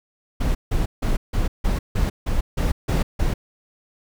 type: noise bursts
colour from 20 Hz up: brown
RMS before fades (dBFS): -20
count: 10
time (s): 0.4-3.34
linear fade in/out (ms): 10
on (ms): 150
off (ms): 160
effects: none

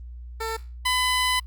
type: tone pair in turn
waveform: 15% pulse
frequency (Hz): 448 / 1005.7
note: A4 / B5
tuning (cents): +31 / +31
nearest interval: octave + major second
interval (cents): 1400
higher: second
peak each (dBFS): -21 / -14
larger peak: second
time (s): 0.4-0.57 / 0.85-1.4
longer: second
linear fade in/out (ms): 10
effects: added 60 Hz sine -36 dBFS peak until 1.46 s + Opus 32 kbps

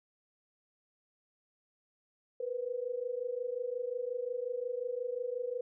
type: tone pair together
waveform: sine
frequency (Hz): 477.4 / 503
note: A#4 / B4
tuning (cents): +41 / +32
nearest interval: minor second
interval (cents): 91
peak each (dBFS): -37 / -36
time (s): 2.4-5.61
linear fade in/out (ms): 5
effects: none

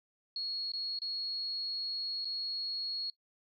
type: tone with dropouts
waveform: sine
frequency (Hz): 4322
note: C#8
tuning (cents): -45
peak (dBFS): -34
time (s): 0.36-3.1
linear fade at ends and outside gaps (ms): 2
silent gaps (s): 0.719-0.735 / 0.989-1.018 / 2.247-2.253
effects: noise-tail reverb RT60 0.1 s tail -20 dB re dry

